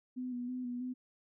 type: tone with vibrato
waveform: sine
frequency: 248.5 Hz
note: B3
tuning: 11 cents sharp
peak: -36 dBFS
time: 0.16-0.94 s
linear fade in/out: 20 ms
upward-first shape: square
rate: 3.1 Hz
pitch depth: 28 cents each way
effects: none